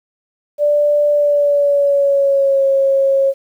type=tone with pitch glide; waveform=sine; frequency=587.3 to 544.8 Hz; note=D5 to C#5; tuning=0 to -30 cents; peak=-10 dBFS; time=0.58-3.34 s; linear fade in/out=50 ms; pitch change=-130 cents; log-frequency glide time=1.1-2.64 s; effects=8-bit